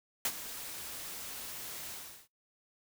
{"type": "noise with ADSR envelope", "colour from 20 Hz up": "white", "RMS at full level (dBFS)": -30, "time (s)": [0.25, 2.28], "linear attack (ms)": 3, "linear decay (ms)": 58, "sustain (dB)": -13, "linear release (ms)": 370, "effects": ["noise-tail reverb RT60 0.2 s tail -26 dB re dry"]}